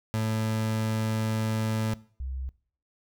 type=tone pair in turn; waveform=30% pulse / sine; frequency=110 / 65.41 Hz; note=A2 / C2; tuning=0 / 0 cents; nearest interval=major sixth; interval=900 cents; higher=first; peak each=-23 / -31 dBFS; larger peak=first; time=0.14-1.94 / 2.2-2.49 s; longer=first; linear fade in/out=0 ms; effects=noise-tail reverb RT60 0.5 s tail -20 dB re dry